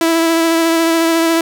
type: tone with vibrato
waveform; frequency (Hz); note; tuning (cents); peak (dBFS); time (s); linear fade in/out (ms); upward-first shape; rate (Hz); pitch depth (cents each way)
sawtooth; 329.6; E4; 0; -7; 0.01-1.41; 2; sine; 14; 17
effects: none